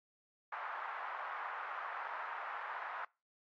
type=band-pass noise; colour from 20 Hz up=white; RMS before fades=-43 dBFS; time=0.52-3.05 s; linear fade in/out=5 ms; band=780 to 1500 Hz; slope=24 dB/octave; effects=noise-tail reverb RT60 0.3 s tail -25 dB re dry + AAC 64 kbps